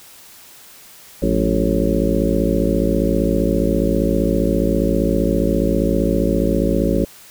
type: harmonic tone with a mistuned harmonic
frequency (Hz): 55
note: A1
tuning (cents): 0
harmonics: 1 / 2 / 3 / 4 / 5 / 6 / 7 / 8 / 10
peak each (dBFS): -22 / -28 / -22 / -23 / -22 / -23 / -24 / -25 / -23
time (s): 1.22-7.05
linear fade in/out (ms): 5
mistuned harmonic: 3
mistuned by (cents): +140
effects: white hiss -43 dBFS RMS until 7.3 s